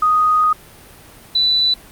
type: tone pair in turn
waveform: sine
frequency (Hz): 1244.5 / 3977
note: D#6 / B7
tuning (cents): 0 / +11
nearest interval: octave + minor sixth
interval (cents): 2011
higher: second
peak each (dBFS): -11 / -12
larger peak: first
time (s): 0.02-0.53 / 1.35-1.74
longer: first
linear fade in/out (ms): 5
effects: pink hiss -42 dBFS RMS until 1.91 s + Opus 48 kbps